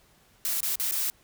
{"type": "noise with dropouts", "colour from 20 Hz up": "blue", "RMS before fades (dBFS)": -28, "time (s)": [0.45, 1.1], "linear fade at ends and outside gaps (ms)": 0, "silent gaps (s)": [[0.605, 0.63], [0.756, 0.798], [0.911, 0.922]], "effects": ["pink hiss -61 dBFS RMS until 1.23 s"]}